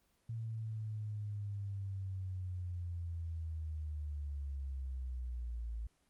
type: linear sweep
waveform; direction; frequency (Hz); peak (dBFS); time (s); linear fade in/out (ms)
sine; down; 114.5 to 55; -38; 0.29-5.87; 5
effects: pink hiss -75 dBFS RMS until 6.09 s + Opus 24 kbps